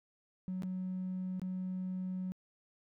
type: tone with dropouts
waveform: triangle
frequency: 185 Hz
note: F#3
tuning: in tune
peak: -32 dBFS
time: 0.48-2.32 s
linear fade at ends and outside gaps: 0 ms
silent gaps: 0.622-0.633 / 1.396-1.417 s
effects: tanh soft clip ceiling -32 dBFS